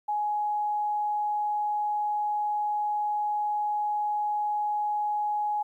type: tone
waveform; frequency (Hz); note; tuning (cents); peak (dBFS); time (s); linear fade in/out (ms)
sine; 837; G#5; +13; -25; 0.08-5.63; 10
effects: 11-bit